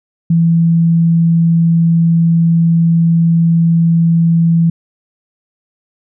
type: tone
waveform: sine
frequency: 166.6 Hz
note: E3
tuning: 19 cents sharp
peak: -7 dBFS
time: 0.3-4.7 s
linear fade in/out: 5 ms
effects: none